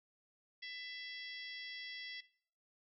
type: harmonic tone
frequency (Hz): 666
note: E5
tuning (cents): +18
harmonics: 3 / 4 / 5 / 6 / 7 / 8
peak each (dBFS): -47 / -56 / -50 / -60 / -54 / -55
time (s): 0.62-2.21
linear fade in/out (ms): 10
effects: noise-tail reverb RT60 0.6 s tail -19 dB re dry